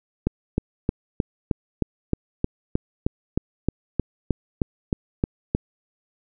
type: click train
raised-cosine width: 3 ms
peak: -7 dBFS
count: 18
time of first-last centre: 0.27-5.55 s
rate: 3.22 Hz
effects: none